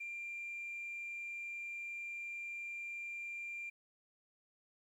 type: tone with frequency modulation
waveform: sine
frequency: 2381 Hz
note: D7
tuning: 23 cents sharp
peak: -40 dBFS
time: 0-3.7 s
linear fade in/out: 10 ms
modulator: 31.3 Hz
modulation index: 0.24
effects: tanh soft clip ceiling -38 dBFS + 12-bit